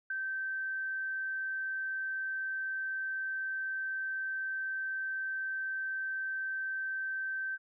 sine tone with ADSR envelope, 1552 Hz, G6, 18 cents flat, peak -31 dBFS, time 0.1-7.58 s, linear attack 5 ms, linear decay 13 ms, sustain -2 dB, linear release 39 ms, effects none

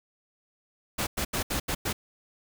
pink noise bursts at uneven times, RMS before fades -29 dBFS, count 6, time 0.98-1.07 / 1.17-1.25 / 1.33-1.43 / 1.5-1.6 / 1.68-1.75 / 1.85-1.93 s, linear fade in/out 10 ms, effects none

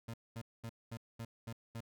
30% pulse tone bursts, 114.8 Hz, A#2, 26 cents flat, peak -39 dBFS, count 7, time 0.08-1.806 s, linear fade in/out 5 ms, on 58 ms, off 220 ms, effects none

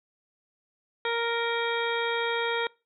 harmonic tone, 466.2 Hz, A#4, in tune, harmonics 1 / 2 / 3 / 4 / 5 / 7 / 8, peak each -29 / -32 / -34 / -35 / -36 / -37 / -38 dBFS, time 1.05-2.67 s, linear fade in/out 2 ms, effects noise-tail reverb RT60 0.3 s tail -25 dB re dry

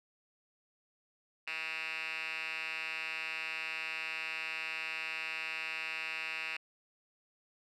5% pulse tone with band-pass filter, 160 Hz, D#3, 49 cents sharp, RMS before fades -39 dBFS, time 1.47-6.57 s, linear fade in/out 5 ms, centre 2700 Hz, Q 9.7, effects none

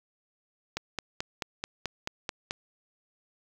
click train, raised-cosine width 0.2 ms, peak -14 dBFS, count 9, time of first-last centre 0.77-2.509 s, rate 4.6 Hz, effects 8-bit

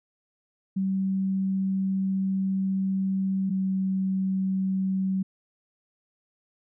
sine tone pair in turn, 191.8 / 190.37 Hz, G3 / F#3, -37 / +50 cents, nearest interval unison, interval 13 cents, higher first, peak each -23 dBFS, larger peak neither, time 0.76-3.5 / 3.5-5.23 s, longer first, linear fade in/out 10 ms, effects none

